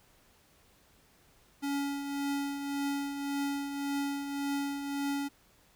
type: tone with tremolo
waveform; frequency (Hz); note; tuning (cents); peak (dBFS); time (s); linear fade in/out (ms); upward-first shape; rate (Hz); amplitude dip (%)
square; 281.4; C#4; +26; -30; 1.62-5.29; 20; triangle; 1.8; 55
effects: pink hiss -64 dBFS RMS until 5.75 s